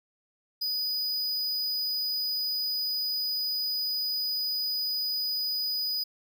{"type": "tone", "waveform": "square", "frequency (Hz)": 4963, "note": "D#8", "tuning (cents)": -5, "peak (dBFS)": -28, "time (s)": [0.61, 6.04], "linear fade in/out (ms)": 10, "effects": []}